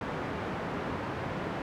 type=band-pass noise; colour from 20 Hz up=pink; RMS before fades=-35 dBFS; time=0.01-1.62 s; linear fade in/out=2 ms; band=120 to 1600 Hz; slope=12 dB/octave; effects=none